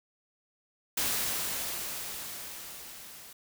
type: noise with level ramp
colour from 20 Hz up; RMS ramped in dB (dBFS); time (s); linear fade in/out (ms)
white; -29 to -49; 0.97-3.33; 5
effects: none